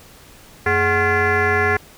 sine tone with frequency modulation, 1068 Hz, C6, 35 cents sharp, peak -13 dBFS, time 0.66-1.77 s, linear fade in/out 5 ms, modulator 325 Hz, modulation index 3, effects tanh soft clip ceiling -10 dBFS + pink hiss -45 dBFS RMS until 1.97 s

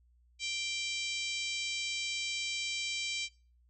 harmonic tone, 784 Hz, G5, in tune, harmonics 3 / 4 / 5 / 6 / 7 / 8 / 9 / 10, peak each -38 / -40 / -42 / -44 / -45 / -46 / -47 / -48 dBFS, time 0.39-3.29 s, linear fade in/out 50 ms, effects noise-tail reverb RT60 0.4 s tail -23 dB re dry + added 60 Hz sine -63 dBFS peak until 3.69 s

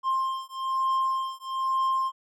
triangle beating tone pair, 1056 / 1057.1 Hz, C6 / C6, +16 / +17 cents, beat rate 1.1 Hz, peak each -26 dBFS, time 0.03-2.12 s, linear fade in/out 50 ms, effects none

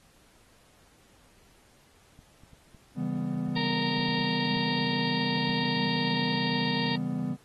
clicks, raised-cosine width 5 ms, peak -39 dBFS, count 11, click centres 2.191 / 2.436 / 2.533 / 2.747 / 3.482 / 3.576 / 3.995 / 4.087 / 4.205 / 4.565 / 5.496 s
triangle chord, C# half-diminished seventh, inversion none, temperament just, 138.59 / 166.31 / 199.57 / 249.5 Hz, C#3 / E3 / G3 / B3, 0 / +16 / +31 / +18 cents, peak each -34 / -32 / -32 / -30 dBFS, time 2.95-7.37 s, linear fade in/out 50 ms
harmonic tone, 464 Hz, A#4, 8 cents flat, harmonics 1 / 2 / 4 / 5 / 6 / 7 / 8 / 9 / 10, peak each -38 / -35 / -36 / -45 / -39 / -43 / -37 / -46 / -39 dBFS, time 3.56-6.96 s, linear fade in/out 5 ms
effects pink hiss -61 dBFS RMS until 7.44 s + AAC 32 kbps

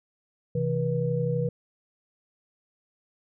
sine tone cluster, 130.7 / 162.6 / 483.6 Hz, C3 / E3 / B4, -1 / -23 / -36 cents, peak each -28 dBFS, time 0.55-1.49 s, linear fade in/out 5 ms, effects none

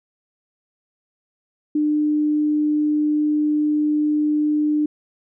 sine tone, 300.4 Hz, D4, 39 cents sharp, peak -16 dBFS, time 1.75-4.86 s, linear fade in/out 5 ms, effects none

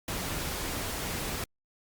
pink noise, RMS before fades -34 dBFS, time 0.08-1.44 s, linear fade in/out 2 ms, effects Opus 48 kbps

